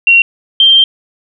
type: tone pair in turn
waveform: sine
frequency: 2744 / 3158 Hz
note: F7 / G7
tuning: -31 / +12 cents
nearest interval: major second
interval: 243 cents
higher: second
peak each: -3 dBFS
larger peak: neither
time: 0.07-0.22 / 0.6-0.84 s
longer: second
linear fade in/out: 2 ms
effects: none